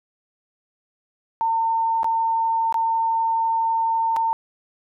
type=tone with dropouts; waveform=sine; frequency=906 Hz; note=A#5; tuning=50 cents flat; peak=-18 dBFS; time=1.41-4.33 s; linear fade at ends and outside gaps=0 ms; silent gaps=2.032-2.044 / 2.725-2.743 / 4.163-4.167 s; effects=none